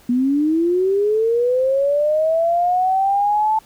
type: linear sweep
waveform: sine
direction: up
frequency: 238.3 to 880 Hz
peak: -14 dBFS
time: 0.09-3.59 s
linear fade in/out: 5 ms
effects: pink hiss -50 dBFS RMS until 3.65 s